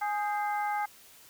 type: harmonic tone with a mistuned harmonic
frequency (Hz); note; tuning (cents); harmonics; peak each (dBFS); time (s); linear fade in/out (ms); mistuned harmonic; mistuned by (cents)
415.3; G#4; 0; 2 / 3 / 4 / 5; -29 / -38 / -39 / -40; 0.01-0.86; 10; 4; -80
effects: white hiss -55 dBFS RMS until 1.29 s